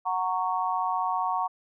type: chord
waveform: sine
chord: F# major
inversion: none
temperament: just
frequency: 740 / 925 / 1110 Hz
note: F#5 / A#5 / C#6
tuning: 0 / -14 / +2 cents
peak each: -29 dBFS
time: 0.05-1.48 s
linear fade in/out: 20 ms
effects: none